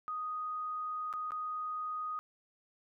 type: tone with dropouts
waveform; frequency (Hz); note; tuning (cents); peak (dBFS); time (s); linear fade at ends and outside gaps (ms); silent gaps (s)
sine; 1244.5; D#6; 0; -35; 0.08-2.19; 0; 1.128-1.137 / 1.307-1.319
effects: none